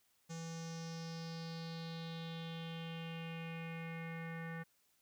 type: tone with low-pass filter sweep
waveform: square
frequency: 164.81 Hz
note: E3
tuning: in tune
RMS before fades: -45 dBFS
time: 0.29-4.64 s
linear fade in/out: 20 ms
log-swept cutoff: 6700 to 1800 Hz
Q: 4.6
effects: white hiss -75 dBFS RMS until 5.01 s